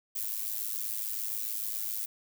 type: noise with amplitude modulation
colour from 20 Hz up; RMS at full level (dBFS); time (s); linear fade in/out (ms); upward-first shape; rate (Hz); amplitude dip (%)
violet; -31; 0.15-2.06; 10; sine; 107; 80
effects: none